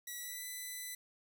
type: tone with pitch glide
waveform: 5% pulse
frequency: 1943 to 1997.6 Hz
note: B6 to B6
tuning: -29 to +19 cents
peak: -32 dBFS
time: 0.07-0.95 s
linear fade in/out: 5 ms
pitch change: +48 cents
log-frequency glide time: 0.18-0.44 s
effects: none